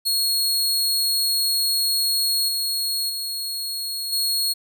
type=tone with level steps; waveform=sawtooth; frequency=4313 Hz; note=C#8; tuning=48 cents flat; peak=-16 / -19 / -23 / -17 dBFS; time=0.05-4.54 s; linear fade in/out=20 ms; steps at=2.48 / 3.09 / 4.12 s; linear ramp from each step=10 ms; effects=none